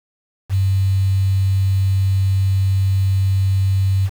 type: tone with quantisation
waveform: sine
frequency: 96.4 Hz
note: G2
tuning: 28 cents flat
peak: -13 dBFS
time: 0.49-4.1 s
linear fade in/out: 50 ms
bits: 6
effects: none